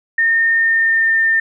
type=tone with pitch glide; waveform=sine; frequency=1825 to 1805.1 Hz; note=A#6 to A6; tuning=-37 to +44 cents; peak=-11 dBFS; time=0.18-1.4 s; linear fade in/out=5 ms; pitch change=-19 cents; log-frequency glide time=0.53-1.16 s; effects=none